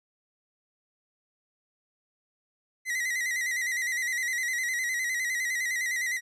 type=tone with vibrato; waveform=45% pulse; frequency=1975.5 Hz; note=B6; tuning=in tune; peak=-27 dBFS; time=2.85-6.21 s; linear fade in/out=50 ms; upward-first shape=square; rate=9.8 Hz; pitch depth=58 cents each way; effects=low-pass 11000 Hz 12 dB/octave